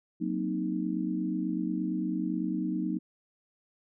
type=chord; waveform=sine; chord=C half-diminished seventh; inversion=second; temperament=equal; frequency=185 / 233.1 / 261.6 / 311.1 Hz; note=Gb3 / Bb3 / C4 / Eb4; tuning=0 / 0 / 0 / 0 cents; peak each=-33 / -35 / -36 / -32 dBFS; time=0.2-2.99 s; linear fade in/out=20 ms; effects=none